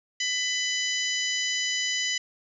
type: harmonic tone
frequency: 998 Hz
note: B5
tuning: 18 cents sharp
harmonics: 2 / 3 / 4 / 5 / 6 / 7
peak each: -30 / -30 / -36 / -34 / -34 / -35 dBFS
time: 0.2-2.18 s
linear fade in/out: 5 ms
effects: none